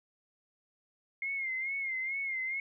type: tone with vibrato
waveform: sine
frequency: 2130 Hz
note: C7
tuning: 30 cents sharp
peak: -32 dBFS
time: 1.22-2.6 s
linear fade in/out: 2 ms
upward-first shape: sine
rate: 2.3 Hz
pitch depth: 67 cents each way
effects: none

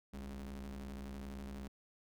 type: ring-modulated tone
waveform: 40% pulse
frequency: 69.5 Hz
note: C#2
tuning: 5 cents sharp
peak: -40 dBFS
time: 0.13-1.68 s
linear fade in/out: 10 ms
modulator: 133 Hz
effects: none

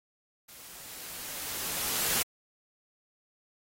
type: noise with level ramp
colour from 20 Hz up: white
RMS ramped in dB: -50 to -27 dBFS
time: 0.48-2.23 s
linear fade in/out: 10 ms
effects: AAC 48 kbps

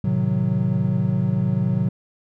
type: chord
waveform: triangle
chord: A diminished seventh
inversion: none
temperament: equal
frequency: 110 / 130.81 / 155.56 / 185 Hz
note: A2 / C3 / Eb3 / Gb3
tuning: 0 / 0 / 0 / 0 cents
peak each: -23 / -21 / -24 / -20 dBFS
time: 0.04-1.89 s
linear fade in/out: 5 ms
effects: none

